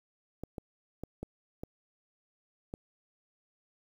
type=clicks; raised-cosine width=2 ms; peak=-25 dBFS; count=6; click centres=0.436 / 0.582 / 1.036 / 1.23 / 1.635 / 2.739 s; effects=9-bit